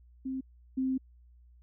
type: tone pair in turn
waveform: sine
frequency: 263.2 / 261.7 Hz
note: C4 / C4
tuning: +10 / 0 cents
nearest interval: unison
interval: 10 cents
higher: first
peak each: -32 / -27 dBFS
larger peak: second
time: 0.25-0.41 / 0.77-0.98 s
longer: second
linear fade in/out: 10 ms
effects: added 60 Hz sine -55 dBFS peak until 1.62 s